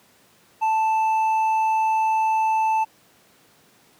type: tone with hard clipping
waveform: sine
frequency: 880 Hz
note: A5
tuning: in tune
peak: -19 dBFS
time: 0.61-2.85 s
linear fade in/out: 20 ms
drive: 4 dB
effects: pink hiss -56 dBFS RMS until 3.99 s + high-pass 150 Hz 12 dB/octave